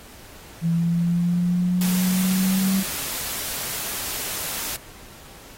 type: linear sweep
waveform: sine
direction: up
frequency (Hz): 166.2 to 193.3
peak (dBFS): -18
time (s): 0.61-2.84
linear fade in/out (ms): 50
type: noise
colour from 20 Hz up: white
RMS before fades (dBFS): -29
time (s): 1.81-4.76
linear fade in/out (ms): 0
effects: pink hiss -45 dBFS RMS until 5.57 s + AAC 48 kbps